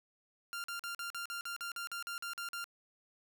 sawtooth tone bursts, 1392 Hz, F6, 6 cents flat, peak -35 dBFS, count 14, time 0.53-2.642 s, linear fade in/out 0 ms, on 110 ms, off 44 ms, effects none

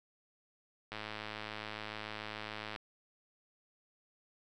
click train, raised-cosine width 0.3 ms, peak -25 dBFS, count 198, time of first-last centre 0.92-2.761 s, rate 107 Hz, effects none

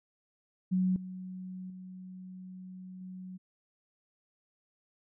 sine tone with level steps, 185 Hz, F#3, in tune, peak -25 / -39 / -43 / -41 dBFS, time 0.71-3.38 s, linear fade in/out 20 ms, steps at 0.96 / 1.7 / 3.01 s, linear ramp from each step 2 ms, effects none

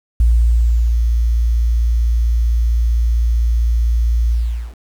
sine tone with ADSR envelope, 57.8 Hz, A#1, 14 cents flat, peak -7 dBFS, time 0.2-4.75 s, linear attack 3 ms, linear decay 730 ms, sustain -4 dB, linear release 440 ms, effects tanh soft clip ceiling -4 dBFS + 7-bit

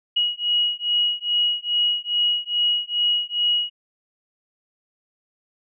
sine beating tone pair, 2901 / 2903.4 Hz, F#7 / F#7, -35 / -33 cents, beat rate 2.4 Hz, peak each -22 dBFS, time 0.16-3.7 s, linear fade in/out 10 ms, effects none

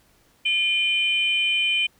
sine tone pair together, 2412 / 3064 Hz, D7 / G7, +46 / -40 cents, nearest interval major third, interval 414 cents, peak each -21 / -21 dBFS, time 0.45-1.87 s, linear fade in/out 10 ms, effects tanh soft clip ceiling -12 dBFS + pink hiss -60 dBFS RMS until 1.99 s

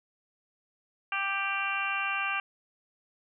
harmonic tone with a mistuned harmonic, 393.3 Hz, G4, 6 cents sharp, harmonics 2 / 3 / 4 / 5 / 6 / 7 / 8, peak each -38 / -34 / -34 / -45 / -34 / -34 / -47 dBFS, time 1.12-2.4 s, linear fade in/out 2 ms, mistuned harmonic 8, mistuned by -40 cents, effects none

